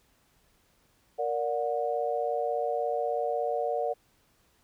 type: chord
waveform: sine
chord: Bb augmented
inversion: none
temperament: just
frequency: 466.2 / 582.7 / 728.4 Hz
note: Bb4 / D5 / F#5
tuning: 0 / -14 / -27 cents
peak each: -31 dBFS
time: 1.18-3.94 s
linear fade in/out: 20 ms
effects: pink hiss -67 dBFS RMS until 4.63 s